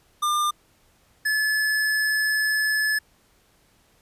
square tone pair in turn, 1201 / 1723.7 Hz, D6 / A6, +38 / -36 cents, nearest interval tritone, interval 626 cents, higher second, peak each -21 dBFS, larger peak neither, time 0.22-0.51 / 1.25-2.99 s, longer second, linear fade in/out 10 ms, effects pink hiss -61 dBFS RMS until 4.01 s + resampled to 32000 Hz

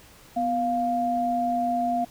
sine tone pair together, 247.5 / 700 Hz, B3 / F5, +4 / +4 cents, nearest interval octave + tritone, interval 1800 cents, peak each -28 / -23 dBFS, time 0.36-2.05 s, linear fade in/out 10 ms, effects pink hiss -51 dBFS RMS until 2.1 s

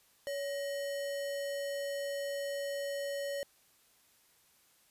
sine tone with sample-and-hold, 563 Hz, C#5, 27 cents sharp, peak -34 dBFS, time 0.27-3.43 s, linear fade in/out 0 ms, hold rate 2450 Hz, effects white hiss -67 dBFS RMS until 4.9 s + resampled to 32000 Hz

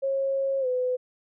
sine tone with pitch glide, 543 to 503.7 Hz, C#5 to B4, -36 to +34 cents, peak -23 dBFS, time 0.02-0.97 s, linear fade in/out 20 ms, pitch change -130 cents, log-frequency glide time 0.6-0.67 s, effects none

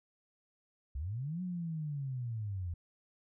sine linear two-way sweep, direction up then down, 60 to 185 to 82.5 Hz, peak -35 dBFS, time 0.95-2.74 s, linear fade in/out 5 ms, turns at 1.42 s, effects none

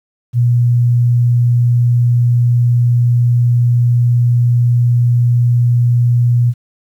sine tone, 120.7 Hz, B2, 39 cents flat, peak -8 dBFS, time 0.33-6.54 s, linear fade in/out 50 ms, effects 8-bit

